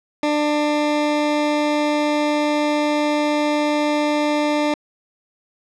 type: tone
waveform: 20% pulse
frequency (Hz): 297.6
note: D4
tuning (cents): +23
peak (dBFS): -12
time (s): 0.23-4.74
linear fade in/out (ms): 2
effects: low-pass 5000 Hz 12 dB/octave